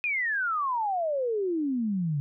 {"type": "exponential sweep", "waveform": "sine", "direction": "down", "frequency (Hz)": [2505, 138.6], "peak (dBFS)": -25, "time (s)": [0.04, 2.2], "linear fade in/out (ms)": 0, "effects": []}